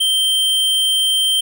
square tone, 3136 Hz, G7, in tune, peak -14 dBFS, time 0-1.41 s, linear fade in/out 10 ms, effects none

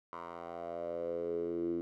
10% pulse tone with band-pass filter sweep, 85.2 Hz, F2, 42 cents flat, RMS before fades -38 dBFS, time 0.13-1.81 s, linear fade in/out 0 ms, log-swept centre 1000 to 310 Hz, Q 6.4, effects none

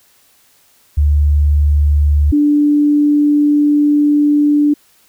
sine tone pair in turn, 73.42 / 293.7 Hz, D2 / D4, 0 / 0 cents, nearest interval 2 octaves, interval 2400 cents, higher second, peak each -8 dBFS, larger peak neither, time 0.97-2.32 / 2.32-4.74 s, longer second, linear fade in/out 10 ms, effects white hiss -52 dBFS RMS until 5.08 s

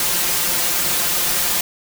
white noise with comb filter, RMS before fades -19 dBFS, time 0-1.61 s, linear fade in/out 2 ms, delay 5.7 ms, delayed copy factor +0.85, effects none

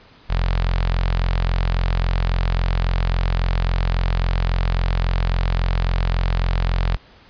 sawtooth tone with notch filter, 43.65 Hz, F1, in tune, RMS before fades -19 dBFS, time 0.29-6.97 s, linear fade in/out 20 ms, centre 300 Hz, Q 0.56, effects pink hiss -49 dBFS RMS until 7.29 s + resampled to 11025 Hz

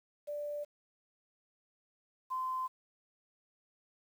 sine tone pair in turn, 587.3 / 1032.6 Hz, D5 / C6, 0 / -23 cents, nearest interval minor seventh, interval 977 cents, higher second, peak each -36 / -33 dBFS, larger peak second, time 0.27-0.65 / 2.3-2.68 s, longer neither, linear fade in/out 20 ms, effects 10-bit

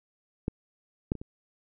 clicks, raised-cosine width 3 ms, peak -15 / -13 / -26 / -27 dBFS, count 4, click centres 0.481 / 1.119 / 1.153 / 1.215 s, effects none

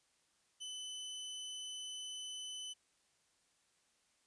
sawtooth tone, 3018 Hz, F#7, 34 cents sharp, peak -40 dBFS, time 0.6-2.74 s, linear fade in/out 20 ms, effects white hiss -75 dBFS RMS until 4.26 s + resampled to 22050 Hz

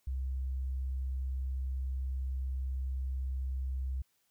sine tone, 65.41 Hz, C2, in tune, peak -32 dBFS, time 0.07-4.02 s, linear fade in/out 5 ms, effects white hiss -75 dBFS RMS until 4.3 s

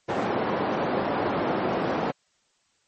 white band-pass noise, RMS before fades -26 dBFS, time 0.08-2.12 s, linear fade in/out 20 ms, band 170 to 730 Hz, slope 12 dB/octave, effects white hiss -68 dBFS RMS until 2.87 s + MP3 32 kbps

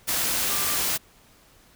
sine tone in noise, 1183 Hz, D6, 12 cents sharp, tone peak -36 dBFS, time 0.49-0.77 s, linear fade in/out 20 ms, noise white, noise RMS -25 dBFS, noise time 0.07-0.98 s, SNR -14 dB, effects pink hiss -56 dBFS RMS until 1.75 s

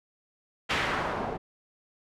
white noise with low-pass filter sweep, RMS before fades -30 dBFS, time 0.69-1.38 s, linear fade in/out 20 ms, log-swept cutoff 2700 to 610 Hz, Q 1.2, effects none

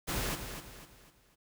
pink noise with echo, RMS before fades -34 dBFS, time 0.07-0.36 s, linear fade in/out 20 ms, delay 250 ms, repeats 4, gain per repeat -8 dB, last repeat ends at 1.36 s, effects none

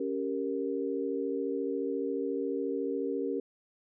sine chord, G diminished, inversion second, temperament equal, 277.2 / 392 / 466.2 Hz, Db4 / G4 / Bb4, 0 / 0 / 0 cents, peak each -34 dBFS, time 0-3.4 s, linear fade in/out 5 ms, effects none

